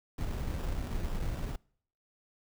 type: noise with sample-and-hold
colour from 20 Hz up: brown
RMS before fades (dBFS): -34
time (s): 0.18-1.56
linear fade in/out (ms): 5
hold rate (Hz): 2100
effects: noise-tail reverb RT60 0.6 s tail -25 dB re dry